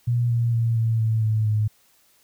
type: tone with pitch steps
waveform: sine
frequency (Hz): 120 / 117.73 / 115.51 / 113.33 / 111.19 / 109.09 / 107.03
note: B2 / A#2 / A#2 / A#2 / A2 / A2 / A2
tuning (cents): -49 / +18 / -15 / -48 / +19 / -14 / -47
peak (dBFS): -18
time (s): 0.07-1.68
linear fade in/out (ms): 10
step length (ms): 230
effects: white hiss -60 dBFS RMS until 2.23 s